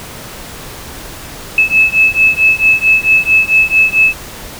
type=beating tone pair; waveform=sine; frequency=2600 / 2604.5 Hz; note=E7 / E7; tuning=-24 / -21 cents; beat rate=4.5 Hz; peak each=-10 dBFS; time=1.58-4.14 s; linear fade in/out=2 ms; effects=pink hiss -29 dBFS RMS until 4.59 s